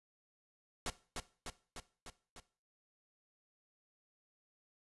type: noise with echo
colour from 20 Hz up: pink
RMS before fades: -38 dBFS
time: 0.86-0.9 s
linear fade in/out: 2 ms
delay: 300 ms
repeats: 5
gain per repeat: -3 dB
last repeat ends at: 2.4 s
effects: noise-tail reverb RT60 0.4 s tail -17 dB re dry + resampled to 24000 Hz